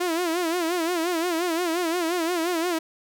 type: tone with vibrato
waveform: sawtooth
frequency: 341.3 Hz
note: F4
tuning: 40 cents flat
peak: -19 dBFS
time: 0-2.79 s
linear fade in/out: 10 ms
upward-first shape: sine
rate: 5.7 Hz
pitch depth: 110 cents each way
effects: none